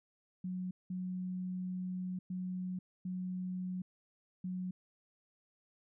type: tone bursts at uneven times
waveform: sine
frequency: 183.3 Hz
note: F#3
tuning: 16 cents flat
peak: -36 dBFS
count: 5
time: 0.44-0.71 / 0.9-2.19 / 2.3-2.79 / 3.05-3.82 / 4.44-4.71 s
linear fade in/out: 5 ms
effects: none